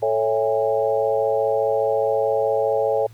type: chord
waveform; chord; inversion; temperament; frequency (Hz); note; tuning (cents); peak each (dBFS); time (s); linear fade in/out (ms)
sine; A major seventh; none; equal with one note detuned; 440 / 554.4 / 659.3 / 815.4; A4 / C#5 / E5 / G#5; 0 / 0 / 0 / -32; -22 / -21 / -25 / -26; 0.02-3.07; 10
effects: added 112 Hz sine -42 dBFS peak until 3.13 s + pink hiss -55 dBFS RMS until 3.13 s